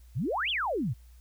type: exponential two-way sweep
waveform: sine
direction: up then down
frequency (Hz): 98 to 3520 to 98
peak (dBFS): -27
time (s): 0.15-0.94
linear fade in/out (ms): 20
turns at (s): 0.5
effects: added 60 Hz sine -50 dBFS peak until 1.2 s + white hiss -66 dBFS RMS until 1.2 s